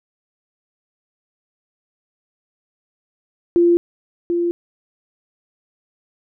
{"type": "tone with echo", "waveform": "sine", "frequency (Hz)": 345, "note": "F4", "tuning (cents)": -21, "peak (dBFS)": -10, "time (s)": [3.56, 3.77], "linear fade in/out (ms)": 0, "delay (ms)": 740, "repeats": 1, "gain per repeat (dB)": -6, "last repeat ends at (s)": 4.51, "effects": []}